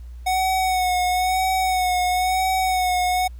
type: tone with vibrato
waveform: square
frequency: 740 Hz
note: F#5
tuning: in tune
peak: -19 dBFS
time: 0.26-3.28 s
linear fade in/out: 10 ms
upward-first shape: sine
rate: 1 Hz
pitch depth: 34 cents each way
effects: added 60 Hz sine -34 dBFS peak until 3.39 s + pink hiss -60 dBFS RMS until 3.39 s